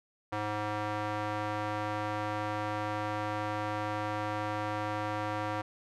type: tone with band-pass filter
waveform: square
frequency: 105.5 Hz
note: G#2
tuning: 28 cents sharp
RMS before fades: -34 dBFS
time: 0.32-5.62 s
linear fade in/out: 10 ms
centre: 1000 Hz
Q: 1
effects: none